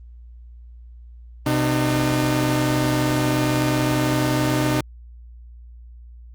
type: tone pair together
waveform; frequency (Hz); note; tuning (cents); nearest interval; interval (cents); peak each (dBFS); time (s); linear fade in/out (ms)
sawtooth; 127.5 / 302.9; C3 / D#4; -44 / -46; octave + minor third; 1498; -17; 1.46-4.81; 5
effects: added 59 Hz sine -39 dBFS peak until 6.34 s + Opus 24 kbps